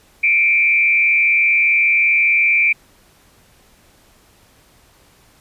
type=tone with frequency modulation; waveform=sine; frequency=2349 Hz; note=D7; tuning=in tune; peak=-11 dBFS; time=0.23-2.73 s; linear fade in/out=10 ms; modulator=155 Hz; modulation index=0.6; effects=pink hiss -52 dBFS RMS until 5.4 s + resampled to 32000 Hz